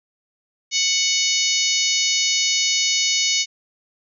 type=harmonic tone; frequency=740 Hz; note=F#5; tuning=in tune; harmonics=3 / 4 / 5 / 6 / 7 / 8 / 9; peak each=-25 / -25 / -25 / -25 / -25 / -25 / -25 dBFS; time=0.71-3.46 s; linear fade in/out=50 ms; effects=none